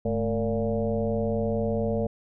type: tone with frequency modulation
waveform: sine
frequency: 337.8 Hz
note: E4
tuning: 42 cents sharp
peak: -23 dBFS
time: 0.05-2.07 s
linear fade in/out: 5 ms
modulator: 120 Hz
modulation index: 2.4
effects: none